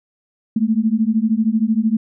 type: beating tone pair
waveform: sine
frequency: 214.5 / 227.5 Hz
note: A3 / A#3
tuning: -44 / -42 cents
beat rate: 13 Hz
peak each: -17 dBFS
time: 0.56-1.97 s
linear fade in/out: 5 ms
effects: none